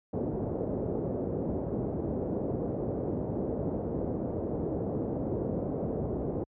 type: low-pass noise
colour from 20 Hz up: white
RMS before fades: -32 dBFS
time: 0.13-6.44 s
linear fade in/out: 5 ms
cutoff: 510 Hz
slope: 24 dB/octave
effects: high-pass 60 Hz 12 dB/octave